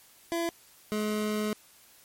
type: tone pair in turn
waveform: 25% pulse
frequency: 337.2 / 212.4 Hz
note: E4 / G#3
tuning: +39 / +39 cents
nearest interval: minor sixth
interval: 800 cents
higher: first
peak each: -24 dBFS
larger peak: neither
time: 0.32-0.49 / 0.92-1.53 s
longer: second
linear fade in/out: 0 ms
effects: white hiss -57 dBFS RMS until 2.04 s + MP3 64 kbps